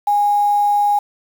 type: tone with quantisation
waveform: sine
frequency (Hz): 822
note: G#5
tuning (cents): -18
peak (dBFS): -12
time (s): 0.07-0.99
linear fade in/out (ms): 5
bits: 6
effects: none